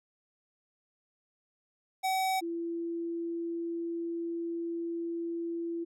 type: tone pair in turn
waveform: square / sine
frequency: 758 / 337 Hz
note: F#5 / E4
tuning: +42 / +38 cents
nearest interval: octave + major second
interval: 1404 cents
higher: first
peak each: -28 / -32 dBFS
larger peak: first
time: 2.03-2.41 / 2.41-5.85 s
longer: second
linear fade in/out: 20 ms
effects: none